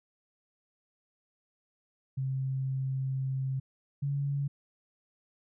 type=tone pair in turn; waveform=sine; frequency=133 / 140.91 Hz; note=C3 / C#3; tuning=+29 / +29 cents; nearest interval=minor second; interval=100 cents; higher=second; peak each=-29 / -28 dBFS; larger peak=second; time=2.17-3.6 / 4.02-4.48 s; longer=first; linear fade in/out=10 ms; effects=none